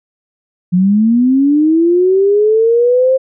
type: linear sweep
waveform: sine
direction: up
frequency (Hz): 174.61 to 531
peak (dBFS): -7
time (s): 0.72-3.18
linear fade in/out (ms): 20
effects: none